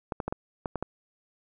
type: clicks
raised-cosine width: 1 ms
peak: -16 dBFS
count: 7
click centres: 0.122 / 0.202 / 0.28 / 0.325 / 0.658 / 0.757 / 0.826 s
effects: none